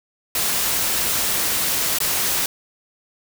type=noise with dropouts; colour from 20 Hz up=white; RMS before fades=-21 dBFS; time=0.35-2.46 s; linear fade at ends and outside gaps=2 ms; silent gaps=1.986-2.003 s; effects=none